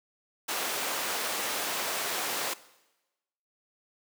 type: high-pass noise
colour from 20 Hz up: pink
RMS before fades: -32 dBFS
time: 0.48-2.54 s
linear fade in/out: 10 ms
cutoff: 500 Hz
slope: 12 dB/octave
effects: noise-tail reverb RT60 1.0 s tail -18 dB re dry